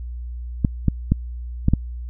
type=clicks; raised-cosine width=5 ms; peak=-3 dBFS; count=5; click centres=0.648 / 0.883 / 1.12 / 1.684 / 1.736 s; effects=added 60 Hz sine -28 dBFS peak until 2.09 s